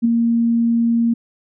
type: tone with ADSR envelope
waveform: sine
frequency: 232.5 Hz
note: A#3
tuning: 4 cents flat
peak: -9 dBFS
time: 0.02-1.14 s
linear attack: 29 ms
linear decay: 9 ms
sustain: -4 dB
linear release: 10 ms
effects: none